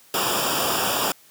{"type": "noise with comb filter", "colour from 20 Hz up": "pink", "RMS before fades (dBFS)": -23, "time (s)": [0.14, 1.12], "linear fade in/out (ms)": 2, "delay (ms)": 0.48, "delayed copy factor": -0.85, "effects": ["white hiss -53 dBFS RMS until 1.3 s", "high-pass 100 Hz 12 dB/octave"]}